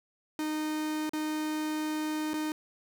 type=tone with dropouts; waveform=45% pulse; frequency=308 Hz; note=D#4; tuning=17 cents flat; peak=-30 dBFS; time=0.39-2.52 s; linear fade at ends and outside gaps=1 ms; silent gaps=1.094-1.134 / 2.334-2.34 s; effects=none